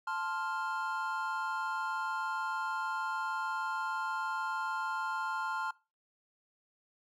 triangle chord, F major, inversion first, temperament equal, 880 / 1046.5 / 1396.9 Hz, A5 / C6 / F6, 0 / 0 / 0 cents, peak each -36 / -36 / -35 dBFS, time 0.07-5.71 s, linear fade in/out 5 ms, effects noise-tail reverb RT60 0.3 s tail -22 dB re dry

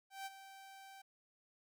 sawtooth tone with ADSR envelope, 778 Hz, G5, 13 cents flat, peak -38 dBFS, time 0.1-1.02 s, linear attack 160 ms, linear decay 29 ms, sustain -12 dB, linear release 8 ms, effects none

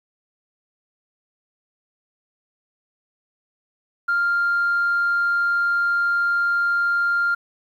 sine tone, 1396.9 Hz, F6, in tune, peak -16 dBFS, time 4.08-7.35 s, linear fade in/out 10 ms, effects tanh soft clip ceiling -14 dBFS + 9-bit

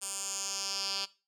10% pulse tone with band-pass filter sweep, 196 Hz, G3, in tune, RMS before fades -36 dBFS, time 0.01-1.06 s, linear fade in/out 20 ms, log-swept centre 8600 to 4400 Hz, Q 3.2, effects noise-tail reverb RT60 0.3 s tail -18 dB re dry

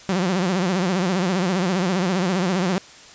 sawtooth tone with vibrato, 183.6 Hz, F#3, 13 cents flat, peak -15 dBFS, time 0.09-2.78 s, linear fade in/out 0 ms, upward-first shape sine, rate 15 Hz, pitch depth 120 cents each way, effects white hiss -44 dBFS RMS until 3.14 s + resampled to 16000 Hz

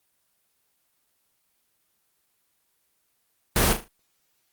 pink noise with echo, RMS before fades -20 dBFS, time 3.56-3.73 s, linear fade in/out 2 ms, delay 38 ms, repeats 4, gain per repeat -9 dB, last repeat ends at 3.882 s, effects white hiss -71 dBFS RMS until 4.52 s + Opus 24 kbps

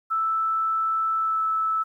sine tone with pitch glide, 1318.5 to 1309.4 Hz, E6 to E6, 0 to -12 cents, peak -21 dBFS, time 0.1-1.84 s, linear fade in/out 20 ms, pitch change -12 cents, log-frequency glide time 1.17-1.44 s, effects 10-bit

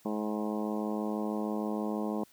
harmonic tone with a mistuned harmonic, 106.3 Hz, G#2, 41 cents sharp, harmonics 2 / 3 / 4 / 5 / 6 / 7 / 8 / 9 / 10, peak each -33 / -37 / -39 / -41 / -43 / -44 / -45 / -46 / -47 dBFS, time 0.05-2.24 s, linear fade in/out 5 ms, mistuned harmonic 8, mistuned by -31 cents, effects white hiss -62 dBFS RMS until 2.32 s

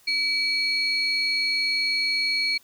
sine tone pair together, 2296 / 4322 Hz, D7 / C#8, -40 / -45 cents, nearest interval major seventh, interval 1095 cents, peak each -23 dBFS, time 0.07-2.58 s, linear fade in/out 10 ms, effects tanh soft clip ceiling -16 dBFS + white hiss -57 dBFS RMS until 2.63 s

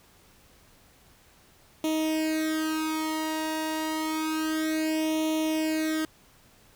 sawtooth tone with flanger, 314.5 Hz, D#4, 19 cents sharp, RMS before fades -28 dBFS, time 1.84-6.05 s, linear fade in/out 2 ms, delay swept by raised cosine 0.31 to 1.09 ms, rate 0.29 Hz, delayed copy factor +0.9, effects pink hiss -58 dBFS RMS until 6.75 s

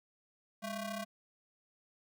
sawtooth ring-modulated tone, 440 Hz, A4, in tune, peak -31 dBFS, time 0.62-1.05 s, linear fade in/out 20 ms, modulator 237 Hz, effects none

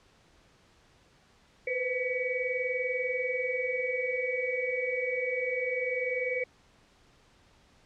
sine tone cluster, 489.8 / 510 / 1967 / 2265 Hz, B4 / C5 / B6 / C#7, -14 / -44 / -7 / +37 cents, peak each -36 / -32 / -40 / -32 dBFS, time 1.67-6.44 s, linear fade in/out 5 ms, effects pink hiss -62 dBFS RMS until 7.85 s + low-pass 6000 Hz 12 dB/octave

